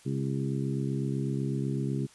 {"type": "harmonic tone with a mistuned harmonic", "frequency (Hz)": 68, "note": "C#2", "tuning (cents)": -33, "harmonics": [2, 3, 4, 5, 6], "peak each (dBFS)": [-30, -34, -36, -38, -40], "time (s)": [0.05, 2.07], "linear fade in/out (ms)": 20, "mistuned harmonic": 6, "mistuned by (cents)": -16, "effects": ["white hiss -57 dBFS RMS until 2.14 s", "resampled to 24000 Hz"]}